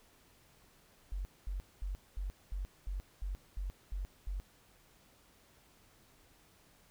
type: tone bursts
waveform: sine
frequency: 47.22 Hz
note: F#1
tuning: 36 cents sharp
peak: -35 dBFS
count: 10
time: 1.12-4.4 s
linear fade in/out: 0 ms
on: 130 ms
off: 220 ms
effects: pink hiss -65 dBFS RMS until 6.9 s